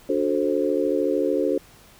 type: chord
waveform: sine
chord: D dominant seventh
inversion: none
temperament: just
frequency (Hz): 293.7 / 367.1 / 440.5 / 528.6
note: D4 / F#4 / A4 / C5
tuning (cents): 0 / -14 / +2 / +18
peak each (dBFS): -25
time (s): 0.09-1.58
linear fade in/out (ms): 5
effects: pink hiss -51 dBFS RMS until 1.99 s